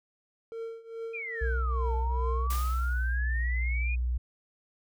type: tone with tremolo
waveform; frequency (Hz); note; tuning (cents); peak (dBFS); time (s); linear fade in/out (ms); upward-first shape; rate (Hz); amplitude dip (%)
triangle; 455.4; A#4; -40; -31; 0.52-2.47; 0; triangle; 2.4; 90
type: exponential two-way sweep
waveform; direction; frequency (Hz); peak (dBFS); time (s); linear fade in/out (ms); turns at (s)
sine; down then up; 2489 to 872 to 2489; -34; 1.13-3.96; 20; 1.95
type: tone with pitch glide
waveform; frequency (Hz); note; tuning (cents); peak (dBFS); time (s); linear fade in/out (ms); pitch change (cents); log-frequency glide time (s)
sine; 61.74 to 61; B1 to B1; 0 to -21; -26; 1.41-4.18; 10; -21; 2.71-3.64
type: noise with exponential decay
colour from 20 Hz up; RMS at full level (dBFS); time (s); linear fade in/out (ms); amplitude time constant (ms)
white; -36; 2.5-3.19; 5; 150
effects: none